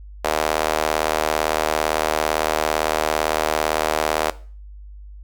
sawtooth tone with high-pass filter, 77.78 Hz, D#2, in tune, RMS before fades -21 dBFS, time 0.24-4.31 s, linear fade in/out 10 ms, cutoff 590 Hz, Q 1.8, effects noise-tail reverb RT60 0.4 s tail -18 dB re dry + added 50 Hz sine -36 dBFS peak until 5.23 s

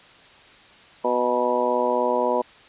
harmonic tone with a mistuned harmonic, 123.47 Hz, B2, in tune, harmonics 2 / 3 / 4 / 5 / 6 / 7 / 8, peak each -30 / -28 / -24 / -25 / -34 / -29 / -25 dBFS, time 1.04-2.42 s, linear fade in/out 10 ms, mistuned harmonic 8, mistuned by -25 cents, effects white hiss -49 dBFS RMS until 2.68 s + resampled to 8000 Hz

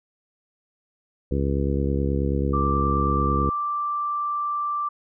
harmonic tone, 69.3 Hz, C#2, in tune, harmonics 1 / 2 / 3 / 4 / 5 / 6 / 7, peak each -24 / -27 / -29 / -30 / -31 / -32 / -32 dBFS, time 1.31-3.5 s, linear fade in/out 5 ms
sine tone, 1174.7 Hz, D6, in tune, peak -23 dBFS, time 2.53-4.89 s, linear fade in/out 10 ms
effects none

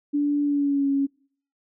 sine tone with pitch glide, 290 to 276.9 Hz, D4 to C#4, -22 to -2 cents, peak -19 dBFS, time 0.13-1.07 s, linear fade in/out 20 ms, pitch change -80 cents, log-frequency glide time 0.43-0.89 s, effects noise-tail reverb RT60 0.5 s tail -24 dB re dry

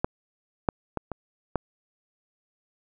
clicks, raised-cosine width 1 ms, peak -9 / -7 / -14 / -18 / -10 dBFS, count 5, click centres 0.045 / 0.688 / 0.973 / 1.117 / 1.557 s, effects none

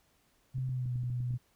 sine tone with pitch glide, 129.4 to 123.27 Hz, C3 to B2, -19 to -3 cents, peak -31 dBFS, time 0.54-1.38 s, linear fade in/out 20 ms, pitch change -84 cents, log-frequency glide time 0.68-0.93 s
clicks, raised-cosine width 5 ms, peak -33 dBFS, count 9, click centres 0.583 / 0.692 / 0.858 / 0.958 / 1.036 / 1.101 / 1.204 / 1.308 / 1.34 s
effects pink hiss -70 dBFS RMS until 1.55 s

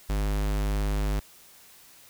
square tone, 50.9 Hz, G#1, 34 cents flat, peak -25 dBFS, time 0.09-1.2 s, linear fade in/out 10 ms, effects white hiss -53 dBFS RMS until 2.09 s

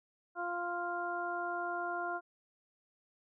harmonic tone, 349.2 Hz, F4, in tune, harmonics 1 / 2 / 3 / 4, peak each -42 / -38 / -42 / -39 dBFS, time 0.35-2.21 s, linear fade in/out 50 ms, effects none

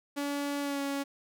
sawtooth tone with pitch glide, 285.2 to 279.2 Hz, C#4 to C#4, +49 to +13 cents, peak -27 dBFS, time 0.16-1.04 s, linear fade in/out 20 ms, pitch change -36 cents, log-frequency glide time 0.61-0.81 s, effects none

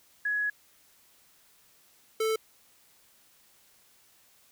sine / square tone pair in turn, 1679 / 440.5 Hz, G#6 / A4, +18 / +2 cents, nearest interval octave + major seventh, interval 2316 cents, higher first, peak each -26 dBFS, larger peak neither, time 0.25-0.5 / 2.2-2.36 s, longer first, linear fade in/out 5 ms, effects white hiss -62 dBFS RMS until 4.51 s

